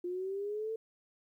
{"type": "linear sweep", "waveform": "sine", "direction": "up", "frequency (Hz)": [350, 450.5], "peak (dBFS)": -34, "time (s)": [0.04, 0.76], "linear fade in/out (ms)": 5, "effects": ["12-bit"]}